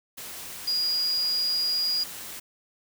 sine tone in noise, 4865 Hz, D#8, 40 cents flat, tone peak -23 dBFS, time 0.67-2.04 s, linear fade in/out 10 ms, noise white, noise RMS -39 dBFS, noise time 0.17-2.4 s, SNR +13 dB, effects none

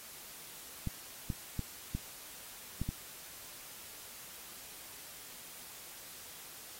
clicks, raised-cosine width 5 ms, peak -22 dBFS, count 6, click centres 0.873 / 1.302 / 1.593 / 1.95 / 2.816 / 2.89 s, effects white hiss -50 dBFS RMS until 6.79 s + AAC 48 kbps

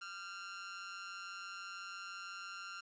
sawtooth tone with amplitude modulation, 1383 Hz, F6, 17 cents flat, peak -38 dBFS, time 0.01-2.81 s, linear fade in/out 10 ms, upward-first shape sine, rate 186 Hz, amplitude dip 70%, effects resampled to 16000 Hz + 11-bit

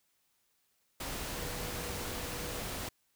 sine tone in noise, 488 Hz, B4, 21 cents flat, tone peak -47 dBFS, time 1.35-2.61 s, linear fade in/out 5 ms, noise pink, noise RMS -39 dBFS, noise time 1-2.89 s, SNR -11 dB, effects white hiss -75 dBFS RMS until 3.15 s

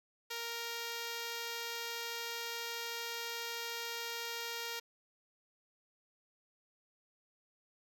5% pulse tone, 466.2 Hz, A#4, in tune, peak -27 dBFS, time 0.3-4.8 s, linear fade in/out 10 ms, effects none

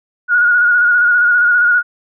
sine tone with vibrato, 1443 Hz, F#6, 44 cents flat, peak -8 dBFS, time 0.28-1.83 s, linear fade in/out 50 ms, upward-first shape square, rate 15 Hz, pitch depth 30 cents each way, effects none

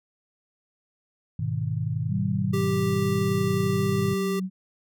sine chord, G# minor, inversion none, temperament just, 103.83 / 124.59 / 155.74 Hz, G#2 / B2 / D#3, 0 / +16 / +2 cents, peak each -29 dBFS, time 1.39-4.14 s, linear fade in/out 5 ms
sine tone with vibrato, 190 Hz, F#3, 46 cents sharp, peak -26 dBFS, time 2.08-4.5 s, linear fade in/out 50 ms, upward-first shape sine, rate 1.2 Hz, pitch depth 30 cents each way
square tone, 392 Hz, G4, in tune, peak -27 dBFS, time 2.53-4.4 s, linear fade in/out 10 ms
effects none

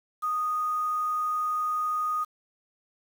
sine tone with quantisation, 1239 Hz, D#6, 8 cents flat, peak -25 dBFS, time 0.22-2.25 s, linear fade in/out 20 ms, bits 8, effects none

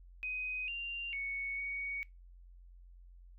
sine tone with pitch steps, 2508 / 2780 / 2219 / 2238 Hz, D#7 / F7 / C#7 / C#7, +13 / -9 / +1 / +16 cents, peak -36 dBFS, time 0.23-2.03 s, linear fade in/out 0 ms, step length 450 ms, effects noise-tail reverb RT60 0.2 s tail -21 dB re dry + added 44 Hz sine -53 dBFS peak until 3.38 s

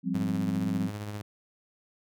sine chord, F suspended second, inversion none, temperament just, 174.61 / 196.44 / 261.9 Hz, F3 / G3 / C4, 0 / +4 / +2 cents, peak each -31 dBFS, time 0.03-0.91 s, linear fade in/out 50 ms
sawtooth tone with tremolo, 104.1 Hz, G#2, 5 cents sharp, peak -29 dBFS, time 0.14-1.22 s, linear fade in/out 10 ms, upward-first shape triangle, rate 15 Hz, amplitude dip 45%
effects none

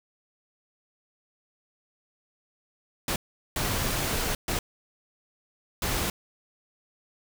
pink noise bursts at uneven times, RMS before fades -28 dBFS, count 4, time 3.08-3.16 / 3.56-4.35 / 4.48-4.59 / 5.82-6.1 s, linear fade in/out 2 ms, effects none

